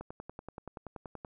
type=click train; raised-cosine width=1 ms; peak=-28 dBFS; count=14; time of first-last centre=0.01-1.248 s; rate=10.5 Hz; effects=none